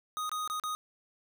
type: tone with dropouts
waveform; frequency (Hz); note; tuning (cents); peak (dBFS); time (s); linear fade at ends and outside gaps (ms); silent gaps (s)
square; 1245; D#6; +1; -33; 0.17-0.75; 0; 0.294-0.316 / 0.476-0.499 / 0.598-0.637
effects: none